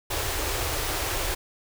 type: band-stop noise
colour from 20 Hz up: pink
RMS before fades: -28 dBFS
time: 0.1-1.35 s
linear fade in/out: 10 ms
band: 120 to 300 Hz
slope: 48 dB/octave
effects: none